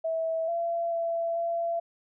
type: tone with pitch steps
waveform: sine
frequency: 651 / 678 / 671 / 677 Hz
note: E5 / E5 / E5 / E5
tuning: -22 / +49 / +31 / +46 cents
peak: -26 dBFS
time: 0.04-1.8 s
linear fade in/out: 10 ms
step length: 440 ms
effects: none